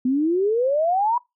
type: exponential sweep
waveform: sine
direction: up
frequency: 246.9 to 987.8 Hz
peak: -17 dBFS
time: 0.05-1.18 s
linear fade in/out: 5 ms
effects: noise-tail reverb RT60 0.2 s tail -24 dB re dry